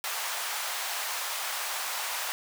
pink high-pass noise, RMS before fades -33 dBFS, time 0.04-2.32 s, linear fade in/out 0 ms, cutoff 740 Hz, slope 24 dB/octave, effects none

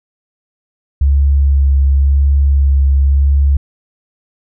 sine tone with vibrato, 69.3 Hz, C#2, in tune, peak -7 dBFS, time 1.01-3.57 s, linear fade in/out 5 ms, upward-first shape sine, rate 0.94 Hz, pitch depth 17 cents each way, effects none

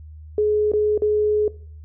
sine tone with dropouts, 422.2 Hz, G#4, 29 cents sharp, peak -15 dBFS, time 0.38-1.48 s, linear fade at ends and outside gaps 2 ms, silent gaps 0.718-0.735 / 0.977-1.02 s, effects noise-tail reverb RT60 0.5 s tail -20 dB re dry + added 77 Hz sine -37 dBFS peak until 1.84 s

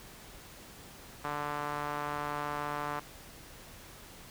sawtooth tone with band-pass filter, 146.83 Hz, D3, in tune, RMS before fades -36 dBFS, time 1.24-3 s, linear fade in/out 10 ms, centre 1100 Hz, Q 1.9, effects pink hiss -51 dBFS RMS until 4.3 s

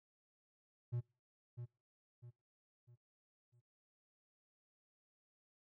triangle tone with echo, 120.4 Hz, B2, 44 cents flat, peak -34 dBFS, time 0.92-1.01 s, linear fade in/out 20 ms, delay 650 ms, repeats 4, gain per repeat -8 dB, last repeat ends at 3.61 s, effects noise-tail reverb RT60 0.3 s tail -24 dB re dry

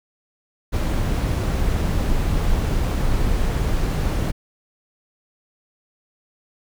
brown noise, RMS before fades -20 dBFS, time 0.72-4.32 s, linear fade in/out 20 ms, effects none

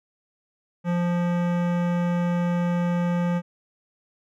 sine tone with hard clipping, 174.61 Hz, F3, in tune, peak -23 dBFS, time 0.84-3.42 s, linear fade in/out 50 ms, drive 18 dB, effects none

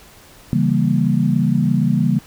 sine chord, C# diminished seventh, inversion none, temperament equal, 138.59 / 164.81 / 196 / 233.1 Hz, C#3 / E3 / G3 / Bb3, 0 / 0 / 0 / 0 cents, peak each -19 dBFS, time 0.53-2.19 s, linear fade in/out 0 ms, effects pink hiss -45 dBFS RMS until 2.26 s

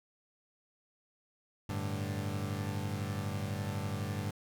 30% pulse chord, G suspended second, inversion none, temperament equal, 98 / 110 / 146.83 Hz, G2 / A2 / D3, 0 / 0 / 0 cents, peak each -34 / -37 / -38 dBFS, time 1.69-4.31 s, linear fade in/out 5 ms, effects none

